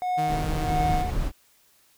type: tone with tremolo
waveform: triangle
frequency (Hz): 729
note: F#5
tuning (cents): -26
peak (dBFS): -20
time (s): 0.02-1.1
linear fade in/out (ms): 0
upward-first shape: sine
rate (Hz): 1.5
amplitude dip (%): 85
type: tone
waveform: sawtooth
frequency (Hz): 155.56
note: D#3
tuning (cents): 0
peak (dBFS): -25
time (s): 0.17-1.03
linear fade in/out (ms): 20
type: noise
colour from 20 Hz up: brown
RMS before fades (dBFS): -27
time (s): 0.27-1.32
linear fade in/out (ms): 50
effects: white hiss -61 dBFS RMS until 1.97 s